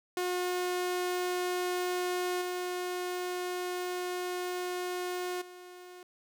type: tone with level steps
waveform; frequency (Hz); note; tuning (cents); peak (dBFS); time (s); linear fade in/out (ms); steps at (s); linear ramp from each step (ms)
sawtooth; 360.3; F#4; -46; -26 / -29 / -43; 0.17-6.03; 2; 2.41 / 5.41; 10
effects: none